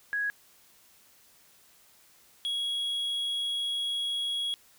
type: tone pair in turn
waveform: sine / triangle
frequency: 1661.2 / 3322 Hz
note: G#6 / G#7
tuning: 0 / 0 cents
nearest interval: octave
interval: 1200 cents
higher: second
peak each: -27 dBFS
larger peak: neither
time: 0.13-0.3 / 2.45-4.54 s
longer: second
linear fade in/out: 0 ms
effects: white hiss -60 dBFS RMS until 4.78 s